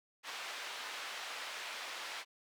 white band-pass noise, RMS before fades -44 dBFS, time 0.23-2.25 s, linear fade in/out 50 ms, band 670 to 3300 Hz, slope 12 dB/octave, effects none

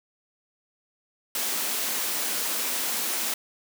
white high-pass noise, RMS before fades -28 dBFS, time 1.35-3.34 s, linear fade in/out 2 ms, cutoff 190 Hz, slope 96 dB/octave, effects none

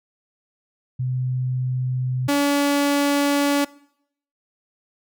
sine / sawtooth tone pair in turn, 127.5 / 285.2 Hz, C3 / C#4, -44 / +49 cents, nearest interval octave + major second, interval 1393 cents, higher second, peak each -21 / -13 dBFS, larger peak second, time 0.99-2.28 / 2.28-3.65 s, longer second, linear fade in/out 10 ms, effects noise-tail reverb RT60 0.7 s tail -22 dB re dry

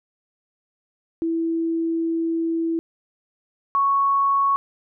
sine tone pair in turn, 329.6 / 1108.6 Hz, E4 / C#6, 0 / 0 cents, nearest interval octave + major sixth, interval 2100 cents, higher second, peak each -20 / -16 dBFS, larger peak second, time 1.22-2.79 / 3.75-4.56 s, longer first, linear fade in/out 0 ms, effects none

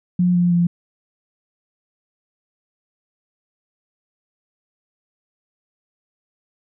sine tone with pitch steps, 178.5 / 175.74 / 173.02 Hz, F3 / F3 / F3, +38 / +11 / -16 cents, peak -13 dBFS, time 0.19-0.67 s, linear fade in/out 5 ms, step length 160 ms, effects none

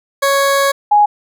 20% pulse / sine tone pair in turn, 554.4 / 830.7 Hz, C#5 / G#5, 0 / 0 cents, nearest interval perfect fifth, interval 700 cents, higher second, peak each -6 dBFS, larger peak neither, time 0.22-0.72 / 0.91-1.06 s, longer first, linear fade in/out 10 ms, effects none

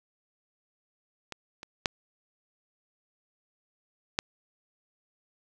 clicks, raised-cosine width 0.2 ms, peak -20 / -24 / -7 / -8 dBFS, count 4, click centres 1.323 / 1.631 / 1.858 / 4.189 s, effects none

